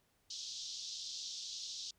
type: band-pass noise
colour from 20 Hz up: white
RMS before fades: -45 dBFS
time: 0.3-1.91 s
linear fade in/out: 5 ms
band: 3400 to 6200 Hz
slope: 48 dB/octave
effects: pink hiss -75 dBFS RMS until 1.98 s